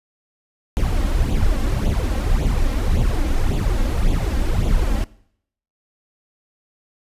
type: noise with flanger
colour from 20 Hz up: brown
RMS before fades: -18 dBFS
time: 0.77-5.04 s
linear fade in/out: 0 ms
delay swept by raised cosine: 0.28 to 3.78 ms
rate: 1.8 Hz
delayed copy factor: +0.7
effects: noise-tail reverb RT60 0.7 s tail -21 dB re dry + resampled to 32000 Hz